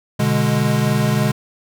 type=chord; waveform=square; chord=G# diminished; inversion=first; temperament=equal; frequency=123.47 / 146.83 / 207.7 Hz; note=B2 / D3 / G#3; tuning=0 / 0 / 0 cents; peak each=-20 dBFS; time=0.19-1.32 s; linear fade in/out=10 ms; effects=none